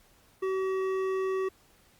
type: tone with hard clipping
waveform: sine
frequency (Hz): 380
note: F#4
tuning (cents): +46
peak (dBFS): -29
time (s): 0.42-1.49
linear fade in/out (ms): 10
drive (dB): 11
effects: pink hiss -62 dBFS RMS until 1.99 s + Opus 48 kbps